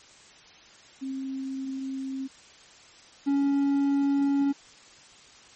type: tone pair in turn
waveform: sine / triangle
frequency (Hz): 267.1 / 279.8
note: C4 / C#4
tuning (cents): +36 / +16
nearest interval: minor second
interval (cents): 80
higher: second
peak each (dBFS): -30 / -19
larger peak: second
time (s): 1.01-2.28 / 3.26-4.53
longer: neither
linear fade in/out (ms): 20
effects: white hiss -52 dBFS RMS until 5.55 s + MP3 32 kbps